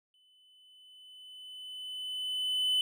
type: tone with exponential growth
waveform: triangle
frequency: 3015 Hz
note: F#7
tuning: 32 cents sharp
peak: -23 dBFS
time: 0.14-2.81 s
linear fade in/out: 1 ms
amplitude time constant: 580 ms
effects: none